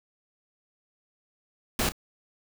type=noise with echo; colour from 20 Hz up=pink; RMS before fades=-26 dBFS; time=1.79-1.89 s; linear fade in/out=2 ms; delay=31 ms; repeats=1; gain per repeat=-13 dB; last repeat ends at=1.921 s; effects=none